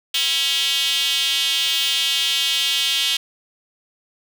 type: tone with high-pass filter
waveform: square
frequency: 149.9 Hz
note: D3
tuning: 36 cents sharp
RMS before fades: -20 dBFS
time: 0.14-3.17 s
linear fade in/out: 5 ms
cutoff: 3200 Hz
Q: 4.5
effects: none